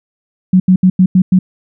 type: tone bursts at uneven times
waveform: sine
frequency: 185 Hz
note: F#3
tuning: in tune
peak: -4 dBFS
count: 6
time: 0.53-0.6 / 0.68-0.76 / 0.83-0.9 / 0.99-1.06 / 1.15-1.22 / 1.32-1.39 s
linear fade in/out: 5 ms
effects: none